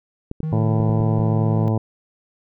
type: clicks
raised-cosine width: 3 ms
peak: -15 dBFS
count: 6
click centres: 0.314 / 0.404 / 0.802 / 0.895 / 1.005 / 1.192 s
type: tone with vibrato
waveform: triangle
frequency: 155.56 Hz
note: D#3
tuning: in tune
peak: -20 dBFS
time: 0.43-1.68 s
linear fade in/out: 0 ms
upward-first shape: sine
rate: 2.8 Hz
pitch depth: 34 cents each way
type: harmonic tone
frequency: 110 Hz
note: A2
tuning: in tune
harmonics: 1 / 2 / 3 / 4 / 5 / 6 / 7 / 8 / 9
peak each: -18 / -24 / -28 / -30 / -32 / -34 / -35 / -36 / -37 dBFS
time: 0.52-1.78 s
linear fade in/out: 5 ms
effects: none